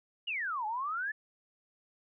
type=exponential two-way sweep; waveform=sine; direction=down then up; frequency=2960 to 830.6 to 1775 Hz; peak=-32 dBFS; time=0.27-1.12 s; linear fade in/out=10 ms; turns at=0.66 s; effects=none